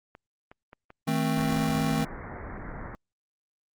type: clicks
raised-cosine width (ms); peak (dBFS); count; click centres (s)
0.5; -32; 5; 0.151 / 0.515 / 0.731 / 0.904 / 1.159
type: chord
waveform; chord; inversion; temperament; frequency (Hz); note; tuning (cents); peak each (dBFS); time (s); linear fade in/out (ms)
square; A diminished; second; just; 158.4 / 220 / 264; Eb3 / A3 / C4; +31 / 0 / +16; -29 / -30 / -30; 1.07-2.05; 10
type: low-pass noise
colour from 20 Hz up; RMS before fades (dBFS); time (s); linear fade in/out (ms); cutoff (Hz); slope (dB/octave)
pink; -39; 1.37-2.95; 0; 2100; 96
effects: Opus 48 kbps